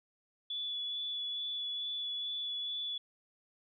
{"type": "tone with vibrato", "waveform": "sine", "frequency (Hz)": 3434, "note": "A7", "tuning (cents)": -43, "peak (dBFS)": -35, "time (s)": [0.5, 2.98], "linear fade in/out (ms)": 5, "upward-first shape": "sine", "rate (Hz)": 2.3, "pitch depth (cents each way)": 11, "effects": []}